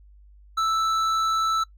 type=tone with hard clipping; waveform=triangle; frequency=1318.5 Hz; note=E6; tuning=in tune; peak=-22 dBFS; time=0.57-1.64 s; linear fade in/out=10 ms; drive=12 dB; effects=noise-tail reverb RT60 0.1 s tail -20 dB re dry + added 50 Hz sine -48 dBFS peak until 1.77 s